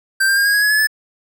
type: tone with pitch steps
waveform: square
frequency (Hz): 1568 / 1590.8 / 1613.9 / 1637.4 / 1661.2 / 1685.4 / 1709.9 / 1734.8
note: G6 / G6 / G6 / G#6 / G#6 / G#6 / A6 / A6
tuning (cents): 0 / +25 / +50 / -25 / 0 / +25 / -50 / -25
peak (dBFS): -13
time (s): 0.2-0.872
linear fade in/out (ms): 10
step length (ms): 84
effects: none